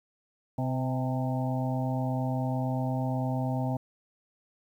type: harmonic tone with a mistuned harmonic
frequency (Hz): 128.7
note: C3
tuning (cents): -28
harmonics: 1 / 2 / 4 / 5 / 6 / 7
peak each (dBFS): -29 / -32 / -41 / -37 / -38 / -41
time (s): 0.58-3.77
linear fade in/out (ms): 5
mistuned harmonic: 6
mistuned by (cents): +55
effects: 10-bit